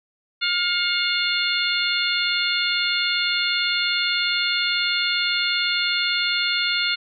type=harmonic tone with a mistuned harmonic; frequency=707 Hz; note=F5; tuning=21 cents sharp; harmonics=2 / 3 / 4 / 5 / 6; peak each=-26 / -26 / -26 / -26 / -26 dBFS; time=0.41-6.96 s; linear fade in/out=20 ms; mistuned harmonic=3; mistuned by=+36 cents; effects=none